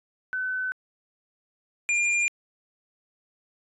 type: tone pair in turn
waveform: sine / square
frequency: 1513 / 2402 Hz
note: F#6 / D7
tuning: +38 / +38 cents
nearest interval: minor sixth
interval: 800 cents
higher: second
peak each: -26 / -22 dBFS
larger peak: second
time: 0.33-0.72 / 1.89-2.28 s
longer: neither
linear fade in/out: 0 ms
effects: resampled to 24000 Hz